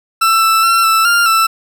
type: tone with pitch steps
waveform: 40% pulse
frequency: 1333 / 1324 / 1352 / 1324 / 1397 / 1329 Hz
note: E6 / E6 / E6 / E6 / F6 / E6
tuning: +19 / +7 / +43 / +7 / 0 / +14 cents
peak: -8 dBFS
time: 0.21-1.47 s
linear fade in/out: 10 ms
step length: 210 ms
effects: 8-bit